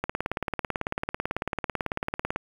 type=click train; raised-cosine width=0.5 ms; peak=-12 dBFS; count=43; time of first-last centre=0.04-2.36 s; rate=18.1 Hz; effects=7-bit